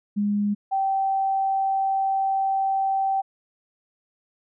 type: tone pair in turn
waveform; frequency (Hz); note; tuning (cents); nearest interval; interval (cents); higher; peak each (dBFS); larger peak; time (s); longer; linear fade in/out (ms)
sine; 205.5 / 775.9; G#3 / G5; -18 / -18; octave + major seventh; 2300; second; -20; neither; 0.16-0.55 / 0.71-3.22; second; 20
effects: none